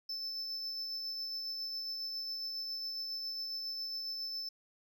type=tone with tremolo; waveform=triangle; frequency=5274 Hz; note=E8; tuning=in tune; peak=-35 dBFS; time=0.09-4.49 s; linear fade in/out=5 ms; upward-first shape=sine; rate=7.3 Hz; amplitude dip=25%; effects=none